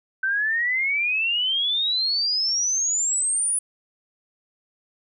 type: exponential sweep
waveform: sine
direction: up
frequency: 1529 to 9956 Hz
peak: -20 dBFS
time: 0.23-3.59 s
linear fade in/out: 5 ms
effects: none